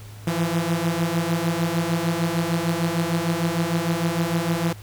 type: beating tone pair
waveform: sawtooth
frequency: 164.81 / 171.41 Hz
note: E3 / F3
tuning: 0 / -32 cents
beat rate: 6.6 Hz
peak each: -20 dBFS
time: 0.27-4.73 s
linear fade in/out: 5 ms
effects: added 105 Hz sine -38 dBFS peak until 4.82 s + pink hiss -47 dBFS RMS until 4.82 s